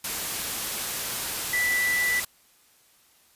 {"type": "tone in noise", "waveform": "sine", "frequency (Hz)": 1975.5, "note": "B6", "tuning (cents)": 0, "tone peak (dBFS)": -22, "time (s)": [1.53, 2.2], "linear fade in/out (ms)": 5, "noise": "white", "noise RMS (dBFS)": -30, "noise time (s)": [0.04, 2.25], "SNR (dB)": 5, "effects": ["white hiss -60 dBFS RMS until 3.35 s", "resampled to 32000 Hz"]}